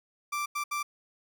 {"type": "tone bursts at uneven times", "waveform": "30% pulse", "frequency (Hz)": 1174.7, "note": "D6", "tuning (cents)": 0, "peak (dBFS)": -27, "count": 3, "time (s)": [[0.32, 0.46], [0.55, 0.64], [0.71, 0.83]], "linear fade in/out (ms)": 10, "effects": []}